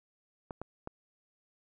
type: clicks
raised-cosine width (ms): 1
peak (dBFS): -25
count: 3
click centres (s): 0.508 / 0.616 / 0.874
effects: none